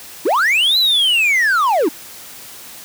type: linear two-way sweep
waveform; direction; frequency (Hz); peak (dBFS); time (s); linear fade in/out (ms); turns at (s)
triangle; up then down; 262.1 to 4080 to 262.1; -10; 0.25-1.89; 10; 0.78
effects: white hiss -36 dBFS RMS until 2.84 s + high-pass 60 Hz 12 dB/octave

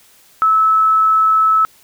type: tone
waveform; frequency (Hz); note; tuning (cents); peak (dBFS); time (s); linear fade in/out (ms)
sine; 1302; E6; -22; -9; 0.42-1.65; 0
effects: white hiss -49 dBFS RMS until 1.83 s

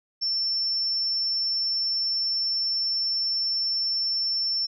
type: tone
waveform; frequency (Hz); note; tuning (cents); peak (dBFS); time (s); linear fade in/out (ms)
sine; 5390; E8; +38; -23; 0.21-4.67; 20
effects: none

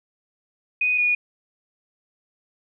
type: tone pair in turn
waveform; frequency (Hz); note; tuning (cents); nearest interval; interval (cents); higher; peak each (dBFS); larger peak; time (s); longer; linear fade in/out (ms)
sine; 2489 / 2453; D#7 / D#7; 0 / -25; unison; 25; first; -18 / -17; second; 0.81-0.98 / 0.98-1.15; neither; 5
effects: none

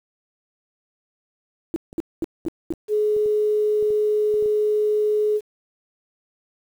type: tone bursts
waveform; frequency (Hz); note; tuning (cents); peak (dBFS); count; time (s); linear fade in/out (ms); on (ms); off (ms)
sine; 329.6; E4; 0; -20; 5; 1.74-2.725; 0; 21; 220
type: clicks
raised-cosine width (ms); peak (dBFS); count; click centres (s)
2; -27; 11; 1.929 / 2.223 / 2.452 / 2.737 / 3.165 / 3.26 / 3.826 / 3.905 / 4.341 / 4.425 / 4.459
type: tone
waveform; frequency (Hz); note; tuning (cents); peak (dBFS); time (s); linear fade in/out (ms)
sine; 423.2; G#4; +33; -17; 2.88-5.41; 50
effects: 8-bit

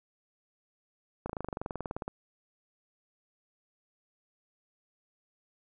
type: slowing click train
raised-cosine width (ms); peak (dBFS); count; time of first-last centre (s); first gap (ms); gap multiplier
1; -21; 19; 1.26-2.08; 35; 1.03
effects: none

